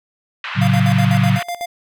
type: band-pass noise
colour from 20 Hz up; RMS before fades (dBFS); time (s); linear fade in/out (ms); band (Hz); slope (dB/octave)
pink; -27; 0.44-1.43; 2; 1100 to 3100; 24
type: chord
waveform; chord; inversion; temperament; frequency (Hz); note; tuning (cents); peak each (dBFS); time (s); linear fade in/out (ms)
sine; F# minor; first; equal with one note detuned; 112.12 / 138.59 / 185; A2 / C#3 / F#3; +33 / 0 / 0; -16; 0.55-1.4; 50
type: tone with tremolo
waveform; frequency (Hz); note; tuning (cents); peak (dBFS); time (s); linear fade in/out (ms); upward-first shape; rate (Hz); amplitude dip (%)
square; 698.5; F5; 0; -22; 0.61-1.66; 10; square; 8; 80
effects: none